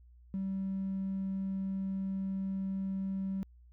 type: tone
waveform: triangle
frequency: 192.6 Hz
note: G3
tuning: 30 cents flat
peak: -29 dBFS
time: 0.34-3.43 s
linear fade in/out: 0 ms
effects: tanh soft clip ceiling -29 dBFS + added 60 Hz sine -55 dBFS peak until 3.72 s